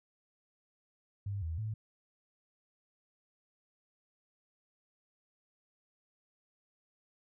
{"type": "tone with pitch steps", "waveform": "sine", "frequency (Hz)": [100.2, 81.1, 108.8], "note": ["G2", "E2", "A2"], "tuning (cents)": [38, -28, -19], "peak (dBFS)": -34, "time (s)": [1.26, 1.74], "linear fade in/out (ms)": 5, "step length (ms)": 160, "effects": []}